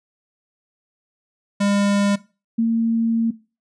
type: tone pair in turn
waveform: square / sine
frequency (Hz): 201.6 / 228.2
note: G3 / A#3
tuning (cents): +49 / -37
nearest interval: major second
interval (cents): 214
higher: second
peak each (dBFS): -17 / -15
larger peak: second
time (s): 1.6-2.16 / 2.58-3.31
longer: second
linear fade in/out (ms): 10
effects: noise-tail reverb RT60 0.3 s tail -18 dB re dry + resampled to 22050 Hz